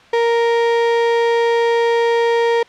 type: tone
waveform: 35% pulse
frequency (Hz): 466.2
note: A#4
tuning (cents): 0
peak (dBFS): -11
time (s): 0.13-2.63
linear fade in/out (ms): 5
effects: white hiss -45 dBFS RMS until 2.68 s + low-pass 3000 Hz 12 dB/octave